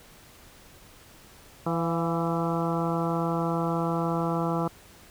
harmonic tone with a mistuned harmonic, 166.5 Hz, E3, 18 cents sharp, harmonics 1 / 2 / 3 / 4 / 5 / 6 / 7 / 8, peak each -28 / -31 / -33 / -34 / -35 / -36 / -36 / -37 dBFS, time 1.66-4.68 s, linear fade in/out 5 ms, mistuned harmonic 4, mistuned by +43 cents, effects pink hiss -52 dBFS RMS until 5.1 s

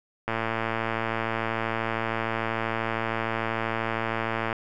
click train, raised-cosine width 0.5 ms, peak -12 dBFS, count 481, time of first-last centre 0.28-4.528 s, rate 113 Hz, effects none

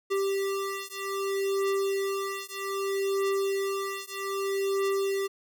square beating tone pair, 392 / 392.63 Hz, G4 / G4, 0 / +3 cents, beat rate 0.63 Hz, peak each -31 / -31 dBFS, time 0.1-5.28 s, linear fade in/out 20 ms, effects none

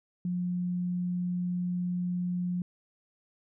sine tone, 178.3 Hz, F3, 36 cents sharp, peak -28 dBFS, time 0.25-2.62 s, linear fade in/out 2 ms, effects none

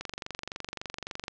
click train, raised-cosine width 0.2 ms, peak -18 dBFS, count 31, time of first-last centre 0.01-1.281 s, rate 23.6 Hz, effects low-pass 7000 Hz 12 dB/octave

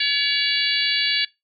harmonic tone, 568 Hz, C#5, 42 cents sharp, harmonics 3 / 4 / 5 / 6 / 7 / 8, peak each -26 / -26 / -26 / -26 / -26 / -26 dBFS, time 0-1.25 s, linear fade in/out 5 ms, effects noise-tail reverb RT60 0.2 s tail -21 dB re dry

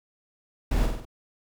brown noise with echo, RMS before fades -25 dBFS, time 0.71-0.86 s, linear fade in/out 5 ms, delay 48 ms, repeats 4, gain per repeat -4 dB, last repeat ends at 1.052 s, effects none

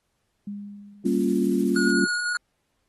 sine tone with exponential decay, 203.4 Hz, G#3, 36 cents flat, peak -29 dBFS, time 0.47-1.67 s, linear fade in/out 5 ms, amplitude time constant 260 ms
sine chord, G half-diminished seventh, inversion none, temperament equal, 196 / 233.1 / 277.2 / 349.2 Hz, G3 / Bb3 / Db4 / F4, 0 / 0 / 0 / 0 cents, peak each -25 dBFS, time 1.04-2.06 s, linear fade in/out 20 ms
blue noise with tremolo, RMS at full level -42 dBFS, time 1.05-1.92 s, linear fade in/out 10 ms, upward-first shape sine, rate 13 Hz, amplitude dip 30%
square tone with vibrato, 1446 Hz, F#6, 40 cents flat, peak -24 dBFS, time 1.76-2.37 s, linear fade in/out 2 ms, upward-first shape triangle, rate 9.5 Hz, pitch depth 10 cents each way
effects pink hiss -74 dBFS RMS until 2.88 s + AAC 32 kbps

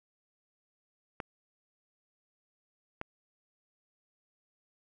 clicks, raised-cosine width 0.5 ms, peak -21 dBFS, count 2, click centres 1.202 / 3.014 s, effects none

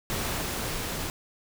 pink noise with level ramp, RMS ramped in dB -30 to -33 dBFS, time 0.1-1.1 s, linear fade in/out 0 ms, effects none

